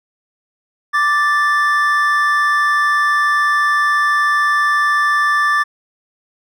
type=tone pair together; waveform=triangle; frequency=1174.7 / 1762 Hz; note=D6 / A6; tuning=0 / +2 cents; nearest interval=perfect fifth; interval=702 cents; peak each=-13 dBFS; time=0.93-5.64 s; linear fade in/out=20 ms; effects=none